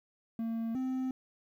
triangle tone pair in turn, 227.5 / 259.3 Hz, A#3 / C4, -42 / -15 cents, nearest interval major second, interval 227 cents, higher second, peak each -30 / -29 dBFS, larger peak second, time 0.39-0.75 / 0.75-1.11 s, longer neither, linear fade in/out 2 ms, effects 11-bit

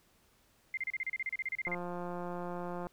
sine tone bursts, 2093 Hz, C7, in tune, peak -32 dBFS, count 16, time 0.74-1.747 s, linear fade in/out 2 ms, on 32 ms, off 33 ms
click train, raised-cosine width 1 ms, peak -27 dBFS, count 212, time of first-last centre 1.67-2.869 s, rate 176 Hz
effects pink hiss -68 dBFS RMS until 2.92 s

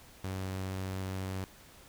sawtooth tone, 94.7 Hz, F#2, 41 cents sharp, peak -31 dBFS, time 0.24-1.44 s, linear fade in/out 0 ms, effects added 60 Hz sine -65 dBFS peak until 1.88 s + pink hiss -56 dBFS RMS until 1.88 s

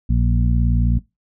harmonic tone with a mistuned harmonic, 59 Hz, A#1, 22 cents sharp, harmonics 1 / 2 / 3 / 4, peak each -16 / -20 / -24 / -25 dBFS, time 0.09-0.99 s, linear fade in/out 10 ms, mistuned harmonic 4, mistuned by -17 cents, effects noise-tail reverb RT60 0.2 s tail -19 dB re dry

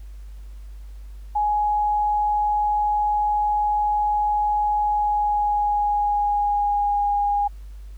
sine tone with pitch glide, 836 to 817.9 Hz, G#5 to G#5, +11 to -27 cents, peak -18 dBFS, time 1.35-7.48 s, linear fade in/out 10 ms, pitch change -38 cents, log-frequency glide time 4.83-7.14 s, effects added 50 Hz sine -35 dBFS peak until 7.97 s + pink hiss -59 dBFS RMS until 7.97 s

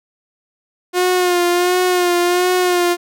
sawtooth tone with vibrato, 357.3 Hz, F4, 40 cents sharp, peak -9 dBFS, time 0.93-2.97 s, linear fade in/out 50 ms, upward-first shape sine, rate 1.4 Hz, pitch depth 36 cents each way, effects none

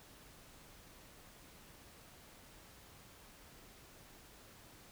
silence, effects pink hiss -59 dBFS RMS until 4.91 s

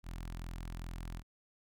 sawtooth tone with notch filter, 42.49 Hz, F1, 47 cents flat, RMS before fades -43 dBFS, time 0.03-1.23 s, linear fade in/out 50 ms, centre 470 Hz, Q 1.1, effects none

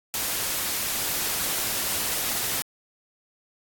white noise, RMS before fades -27 dBFS, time 0.14-2.62 s, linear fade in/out 0 ms, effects AAC 64 kbps

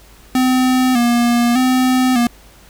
square tone with vibrato, 246.9 Hz, B3, in tune, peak -12 dBFS, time 0.35-2.27 s, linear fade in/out 2 ms, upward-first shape square, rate 0.83 Hz, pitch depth 62 cents each way, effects added 50 Hz sine -44 dBFS peak until 2.69 s + pink hiss -46 dBFS RMS until 2.69 s

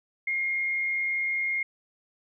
sine tone with frequency modulation, 2135 Hz, C7, 34 cents sharp, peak -25 dBFS, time 0.27-1.63 s, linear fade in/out 5 ms, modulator 98 Hz, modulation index 0.25, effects none

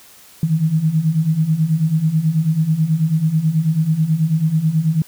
sine beating tone pair, 152.8 / 162 Hz, D#3 / E3, -31 / -30 cents, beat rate 9.2 Hz, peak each -19 / -15 dBFS, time 0.43-5.02 s, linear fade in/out 2 ms, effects white hiss -45 dBFS RMS until 5.07 s

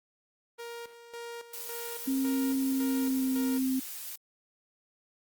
sawtooth tone with tremolo, 469.6 Hz, A#4, 13 cents sharp, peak -35 dBFS, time 0.58-3.59 s, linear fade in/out 20 ms, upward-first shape square, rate 1.8 Hz, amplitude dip 70%
blue noise, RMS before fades -40 dBFS, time 1.53-4.16 s, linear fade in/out 5 ms
sine tone with pitch glide, 267 to 261.5 Hz, C4 to C4, +35 to -1 cents, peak -26 dBFS, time 2.07-3.8 s, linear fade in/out 10 ms, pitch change -36 cents, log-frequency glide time 2.74-3.3 s
effects Opus 32 kbps

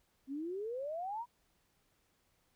sine exponential sweep, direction up, 260.3 to 987.8 Hz, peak -37 dBFS, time 0.27-1.26 s, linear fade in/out 50 ms, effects pink hiss -75 dBFS RMS until 2.55 s

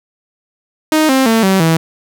sawtooth tone with pitch steps, 311.1 / 264.6 / 225.1 / 191.5 / 162.91 Hz, D#4 / C4 / A3 / G3 / E3, 0 / +20 / +40 / -40 / -20 cents, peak -5 dBFS, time 0.92-1.77 s, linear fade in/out 2 ms, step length 170 ms, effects none

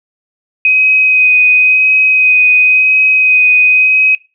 sine tone with vibrato, 2515 Hz, D#7, 18 cents sharp, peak -5 dBFS, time 0.65-4.15 s, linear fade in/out 2 ms, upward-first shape sine, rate 0.95 Hz, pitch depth 13 cents each way, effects noise-tail reverb RT60 0.3 s tail -22 dB re dry

